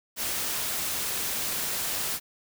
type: noise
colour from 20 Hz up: white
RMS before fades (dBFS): -30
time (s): 0.16-2.2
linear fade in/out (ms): 50
effects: none